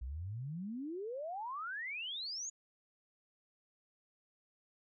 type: exponential sweep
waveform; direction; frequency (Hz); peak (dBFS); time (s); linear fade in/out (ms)
sine; up; 58.27 to 6900; -39; 0.01-2.5; 10
effects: none